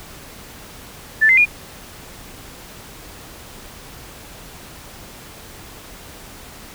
sine tone with pitch steps, 1760 / 2069 / 2432 Hz, A6 / C7 / D#7, 0 / -20 / -40 cents, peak -9 dBFS, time 1.21-1.456 s, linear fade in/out 20 ms, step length 82 ms, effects pink hiss -39 dBFS RMS until 6.74 s

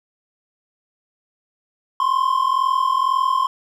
triangle tone pair together, 1033 / 1075 Hz, C6 / C6, -22 / +47 cents, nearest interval minor second, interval 69 cents, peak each -17 dBFS, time 2-3.47 s, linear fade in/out 2 ms, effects none

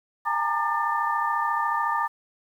sine tone cluster, 813 / 892 / 926 / 1200 / 1780 Hz, G#5 / A5 / A#5 / D6 / A6, -37 / +23 / -12 / +37 / +20 cents, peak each -33 / -32 / -27 / -26 / -31 dBFS, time 0.25-2.08 s, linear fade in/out 20 ms, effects 9-bit

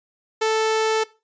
sawtooth tone, 440 Hz, A4, in tune, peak -14 dBFS, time 0.41-1.04 s, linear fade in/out 10 ms, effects noise-tail reverb RT60 0.3 s tail -20 dB re dry + resampled to 16000 Hz

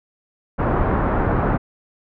pink low-pass noise, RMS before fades -19 dBFS, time 0.58-1.58 s, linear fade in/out 20 ms, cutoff 1400 Hz, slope 24 dB/octave, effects none

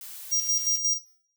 blue noise, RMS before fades -41 dBFS, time 0.01-0.78 s, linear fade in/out 2 ms
square tone with tremolo, 5700 Hz, F8, 34 cents sharp, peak -22 dBFS, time 0.31-0.99 s, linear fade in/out 20 ms, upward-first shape square, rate 5.6 Hz, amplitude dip 60%
effects noise-tail reverb RT60 0.6 s tail -17 dB re dry

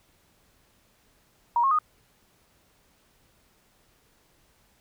sine tone with pitch steps, 948 / 1082.7 / 1236.5 Hz, A#5 / C#6 / D#6, +29 / -41 / -11 cents, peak -19 dBFS, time 1.56-1.788 s, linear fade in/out 2 ms, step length 76 ms, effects pink hiss -64 dBFS RMS until 4.8 s

